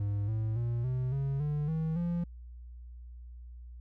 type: tone with pitch steps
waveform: triangle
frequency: 101.8 / 109.74 / 118.3 / 127.52 / 137.47 / 148.19 / 159.74 / 172.2 Hz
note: G#2 / A2 / A#2 / C3 / C#3 / D3 / D#3 / F3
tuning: -34 / -4 / +26 / -44 / -14 / +16 / +46 / -24 cents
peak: -27 dBFS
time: 0-2.24 s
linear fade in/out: 5 ms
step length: 280 ms
effects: added 60 Hz sine -44 dBFS peak until 3.8 s

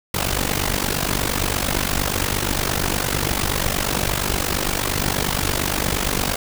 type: noise with amplitude modulation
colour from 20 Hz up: pink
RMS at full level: -18 dBFS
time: 0.14-6.36 s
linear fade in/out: 5 ms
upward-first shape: sine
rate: 48.6 Hz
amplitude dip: 85%
effects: none

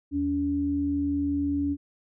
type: tone pair together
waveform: sine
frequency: 79.9 / 284.7 Hz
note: D#2 / C#4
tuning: +47 / +46 cents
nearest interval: octave + minor seventh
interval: 2199 cents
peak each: -33 / -24 dBFS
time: 0.11-1.77 s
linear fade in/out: 50 ms
effects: none

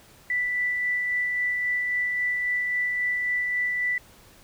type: tone with tremolo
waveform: sine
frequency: 1975.5 Hz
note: B6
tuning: in tune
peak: -22 dBFS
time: 0.3-3.98 s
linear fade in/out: 2 ms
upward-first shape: sine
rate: 3.7 Hz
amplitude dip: 25%
effects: pink hiss -53 dBFS RMS until 4.43 s

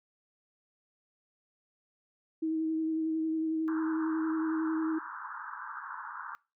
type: tone with vibrato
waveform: sine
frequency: 319 Hz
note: D#4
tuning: 43 cents sharp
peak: -28 dBFS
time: 2.42-4.99 s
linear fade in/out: 10 ms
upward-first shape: sine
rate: 11 Hz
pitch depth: 17 cents each way
type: band-pass noise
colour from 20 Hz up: white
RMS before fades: -42 dBFS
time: 3.68-6.35 s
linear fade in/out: 0 ms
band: 880 to 1600 Hz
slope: 96 dB/octave
effects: noise-tail reverb RT60 0.3 s tail -23 dB re dry

